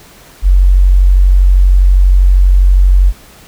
sine tone, 46.25 Hz, F#1, in tune, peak -3 dBFS, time 0.42-3.13 s, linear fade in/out 50 ms, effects pink hiss -39 dBFS RMS until 3.47 s

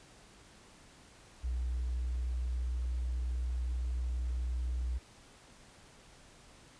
sine tone with hard clipping, 61.5 Hz, B1, 7 cents flat, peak -32 dBFS, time 1.43-4.99 s, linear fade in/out 20 ms, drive 1 dB, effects pink hiss -58 dBFS RMS until 6.79 s + resampled to 22050 Hz

